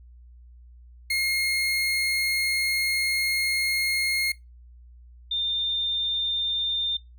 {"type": "tone pair in turn", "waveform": ["30% pulse", "sine"], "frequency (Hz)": [2146, 3609], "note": ["C7", "A7"], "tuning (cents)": [43, 43], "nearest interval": "major sixth", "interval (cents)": 900, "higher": "second", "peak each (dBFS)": [-20, -24], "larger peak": "first", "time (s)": [[1.1, 4.32], [5.31, 6.97]], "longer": "first", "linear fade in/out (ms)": 5, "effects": ["noise-tail reverb RT60 0.2 s tail -20 dB re dry", "added 60 Hz sine -46 dBFS peak until 7.18 s"]}